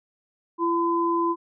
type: tone pair together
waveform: sine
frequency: 338.7 / 1015 Hz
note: E4 / B5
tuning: +47 / +47 cents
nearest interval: octave + perfect fifth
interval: 1900 cents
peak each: -23 dBFS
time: 0.58-1.36 s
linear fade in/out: 50 ms
effects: none